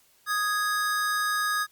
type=tone pair together; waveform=square; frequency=1244.5 / 1661.2 Hz; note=D#6 / G#6; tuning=0 / 0 cents; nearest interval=perfect fourth; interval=500 cents; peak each=-28 dBFS; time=0.26-1.67 s; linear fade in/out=50 ms; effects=white hiss -62 dBFS RMS until 1.71 s + Opus 48 kbps